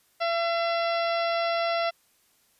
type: harmonic tone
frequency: 676 Hz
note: E5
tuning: 43 cents sharp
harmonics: 1 / 2 / 3 / 4 / 5 / 6 / 7 / 8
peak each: -25 / -31 / -35 / -37 / -39 / -41 / -42 / -43 dBFS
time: 0.2-1.91 s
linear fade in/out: 20 ms
effects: white hiss -65 dBFS RMS until 2.59 s + resampled to 32000 Hz